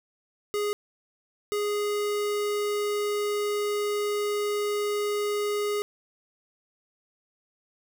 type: tone bursts at uneven times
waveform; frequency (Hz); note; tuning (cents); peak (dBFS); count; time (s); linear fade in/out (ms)
square; 414; G#4; -5; -26; 2; 0.54-0.73 / 1.52-5.82; 0
effects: none